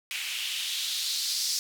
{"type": "noise with band-pass filter sweep", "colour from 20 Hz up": "blue", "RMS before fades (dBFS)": -31, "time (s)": [0.11, 1.59], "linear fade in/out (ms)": 0, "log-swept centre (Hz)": [2500, 5100], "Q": 2.9, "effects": []}